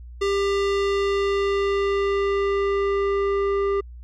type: tone with low-pass filter sweep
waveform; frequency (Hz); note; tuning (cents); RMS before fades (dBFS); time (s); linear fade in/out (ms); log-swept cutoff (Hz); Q
square; 397.8; G4; +25; -22; 0.21-3.81; 10; 5400 to 1400; 0.86
effects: added 60 Hz sine -37 dBFS peak until 4.03 s